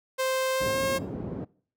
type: tone with pitch glide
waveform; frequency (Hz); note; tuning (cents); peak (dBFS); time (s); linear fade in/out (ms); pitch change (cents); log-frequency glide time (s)
sawtooth; 523 to 537.4; C5 to C5; -1 to +46; -21; 0.18-0.99; 20; +47; 0.54-0.83
type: band-pass noise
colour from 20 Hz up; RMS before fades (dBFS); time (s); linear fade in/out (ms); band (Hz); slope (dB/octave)
pink; -35; 0.6-1.45; 10; 130 to 390; 12
effects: noise-tail reverb RT60 0.5 s tail -23 dB re dry